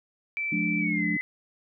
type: tone with pitch glide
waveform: sine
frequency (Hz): 2326 to 2025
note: D7 to B6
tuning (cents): -17 to +43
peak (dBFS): -27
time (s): 0.37-1.21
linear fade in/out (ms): 0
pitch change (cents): -240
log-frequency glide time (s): 0.79-1.05
type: chord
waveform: sine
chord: D diminished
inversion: first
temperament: just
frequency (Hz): 176.2 / 211.4 / 293.7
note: F3 / Ab3 / D4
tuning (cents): +16 / +31 / 0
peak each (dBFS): -30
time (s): 0.52-1.17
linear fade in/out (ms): 5
effects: none